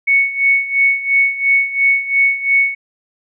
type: tone with tremolo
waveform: sine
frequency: 2217 Hz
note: C#7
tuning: in tune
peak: -8 dBFS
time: 0.07-2.75 s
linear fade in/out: 10 ms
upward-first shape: sine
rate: 2.9 Hz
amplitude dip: 80%
effects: none